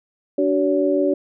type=tone cluster; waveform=sine; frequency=289.8 / 376.3 / 569 Hz; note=D4 / F#4 / C#5; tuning=-23 / +29 / +45 cents; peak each=-20 dBFS; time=0.38-1.14 s; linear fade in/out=5 ms; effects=none